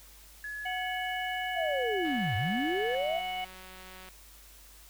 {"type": "tone with pitch glide", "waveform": "sine", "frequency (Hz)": [1697, 1718.7], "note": ["G#6", "A6"], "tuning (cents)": [37, -41], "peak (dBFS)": -36, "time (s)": [0.44, 2.95], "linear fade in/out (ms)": 2, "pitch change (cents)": 22, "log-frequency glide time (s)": [2.01, 2.26]}
{"type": "harmonic tone", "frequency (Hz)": 737, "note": "F#5", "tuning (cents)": -7, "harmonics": [1, 3, 4], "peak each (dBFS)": [-34, -39, -40], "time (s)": [0.65, 3.45], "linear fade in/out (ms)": 10}
{"type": "linear two-way sweep", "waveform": "sine", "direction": "down then up", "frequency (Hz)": [714, 90.6, 714], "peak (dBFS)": -29, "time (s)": [1.54, 3.22], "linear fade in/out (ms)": 50, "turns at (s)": 2.36}
{"type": "click train", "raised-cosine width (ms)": 0.3, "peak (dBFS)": -33, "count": 380, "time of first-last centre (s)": [2.05, 4.088], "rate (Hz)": 186}
{"effects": ["added 50 Hz sine -55 dBFS peak until 4.89 s", "white hiss -55 dBFS RMS until 4.89 s"]}